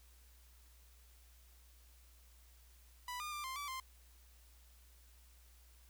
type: tone with pitch steps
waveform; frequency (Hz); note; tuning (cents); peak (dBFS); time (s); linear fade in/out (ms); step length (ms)
sawtooth; 988 / 1212 / 1188 / 1050 / 1154 / 1047; B5 / D#6 / D6 / C6 / D6 / C6; 0 / -46 / +20 / +6 / -31 / +1; -38; 3.08-3.8; 2; 120
effects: added 60 Hz sine -61 dBFS peak until 5.89 s + white hiss -68 dBFS RMS until 5.89 s